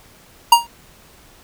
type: tone with exponential decay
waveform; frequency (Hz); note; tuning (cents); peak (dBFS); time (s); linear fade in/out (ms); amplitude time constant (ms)
square; 940; A#5; +14; -3; 0.52-0.67; 5; 32
effects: pink hiss -48 dBFS RMS until 1.43 s